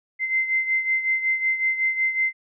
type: beating tone pair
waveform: sine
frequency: 2073 / 2078.4 Hz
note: C7 / C7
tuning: -17 / -12 cents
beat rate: 5.4 Hz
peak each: -21 / -27 dBFS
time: 0.19-2.33 s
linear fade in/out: 50 ms
effects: none